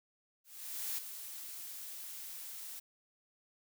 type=noise with ADSR envelope; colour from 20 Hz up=blue; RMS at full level=-37 dBFS; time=0.44-2.8 s; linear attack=540 ms; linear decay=10 ms; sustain=-9 dB; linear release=11 ms; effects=none